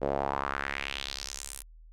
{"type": "tone with band-pass filter sweep", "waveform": "sawtooth", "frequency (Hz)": 69.3, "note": "C#2", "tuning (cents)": 0, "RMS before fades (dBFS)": -34, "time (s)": [0.01, 1.63], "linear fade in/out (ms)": 20, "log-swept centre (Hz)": [500, 11000], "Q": 2.6, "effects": ["added 40 Hz sine -49 dBFS peak until 1.92 s"]}